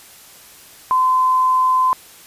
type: tone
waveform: sine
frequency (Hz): 1026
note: C6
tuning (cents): -34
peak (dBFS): -12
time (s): 0.91-1.93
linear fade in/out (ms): 0
effects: white hiss -43 dBFS RMS until 2.26 s + resampled to 32000 Hz